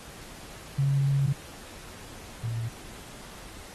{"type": "tone pair in turn", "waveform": "sine", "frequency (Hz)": [138.59, 114.7], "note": ["C#3", "A#2"], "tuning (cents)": [0, -28], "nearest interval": "minor third", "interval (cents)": 328, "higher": "first", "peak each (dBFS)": [-21, -28], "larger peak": "first", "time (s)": [[0.78, 1.33], [2.43, 2.69]], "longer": "first", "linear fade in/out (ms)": 10, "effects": ["pink hiss -46 dBFS RMS until 3.74 s", "AAC 32 kbps"]}